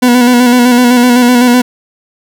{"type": "tone with vibrato", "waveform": "40% pulse", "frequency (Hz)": 245.5, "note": "B3", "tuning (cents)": -10, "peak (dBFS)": -3, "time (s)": [0.02, 1.62], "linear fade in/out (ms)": 10, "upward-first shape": "square", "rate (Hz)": 7.9, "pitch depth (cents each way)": 32, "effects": []}